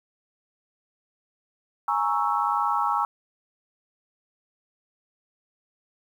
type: chord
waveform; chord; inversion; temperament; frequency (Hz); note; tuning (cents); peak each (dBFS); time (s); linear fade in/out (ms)
sine; A# half-diminished seventh; third; equal; 830.6 / 932.3 / 1108.7 / 1318.5; G#5 / A#5 / C#6 / E6; 0 / 0 / 0 / 0; -27; 1.88-3.05; 2
effects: 9-bit